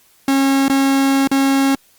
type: tone with dropouts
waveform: 45% pulse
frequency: 272.3 Hz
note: C#4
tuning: 31 cents flat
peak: -12 dBFS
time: 0.28-1.75 s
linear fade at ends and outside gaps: 2 ms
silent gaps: 0.682-0.698 / 1.274-1.314 s
effects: white hiss -53 dBFS RMS until 1.98 s + Opus 48 kbps